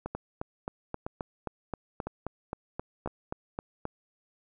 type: two click trains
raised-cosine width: 1 ms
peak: -19 / -20 dBFS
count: 15 / 4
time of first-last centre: 0.15-3.854 / 0.06-3.075 s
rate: 3.78 / 0.995 Hz
effects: none